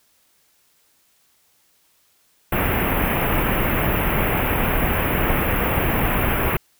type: band-stop noise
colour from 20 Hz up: pink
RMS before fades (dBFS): -20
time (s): 2.52-6.57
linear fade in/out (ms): 5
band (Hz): 2800 to 12000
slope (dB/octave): 48
effects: white hiss -61 dBFS RMS until 6.79 s